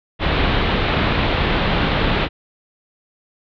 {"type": "low-pass noise", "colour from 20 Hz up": "pink", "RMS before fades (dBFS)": -18, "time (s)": [0.19, 2.29], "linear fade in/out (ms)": 50, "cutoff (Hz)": 3900, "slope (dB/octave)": 48, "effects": []}